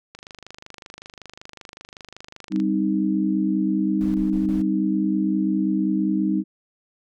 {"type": "click train", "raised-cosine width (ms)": 0.2, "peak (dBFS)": -22, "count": 63, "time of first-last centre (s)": [0.15, 2.601], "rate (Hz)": 25.3}
{"type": "chord", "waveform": "sine", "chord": "C minor", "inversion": "second", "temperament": "equal", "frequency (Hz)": [196, 261.6, 311.1], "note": ["G3", "C4", "Eb4"], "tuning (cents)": [0, 0, 0], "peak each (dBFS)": [-22, -27, -22], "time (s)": [2.5, 6.44], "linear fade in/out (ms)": 50}
{"type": "noise bursts", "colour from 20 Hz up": "brown", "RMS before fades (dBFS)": -36, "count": 4, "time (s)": [4.01, 4.617], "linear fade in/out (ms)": 0, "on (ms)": 130, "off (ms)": 29}
{"effects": []}